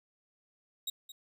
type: tone with echo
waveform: sawtooth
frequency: 3800 Hz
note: A#7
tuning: 33 cents sharp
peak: -30 dBFS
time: 0.87-0.9 s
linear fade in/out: 5 ms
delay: 220 ms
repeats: 1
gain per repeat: -13 dB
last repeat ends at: 1.12 s
effects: none